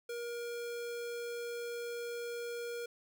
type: tone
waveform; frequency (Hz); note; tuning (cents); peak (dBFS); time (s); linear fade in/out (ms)
square; 474.1; A#4; +29; -39; 0.09-2.86; 5
effects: none